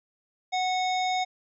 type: harmonic tone with a mistuned harmonic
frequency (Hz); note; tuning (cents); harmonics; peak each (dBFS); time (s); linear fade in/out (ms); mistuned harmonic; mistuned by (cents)
740; F#5; 0; 1 / 3 / 5 / 7 / 9; -25 / -33 / -34 / -42 / -43; 0.52-1.25; 20; 3; -19
effects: none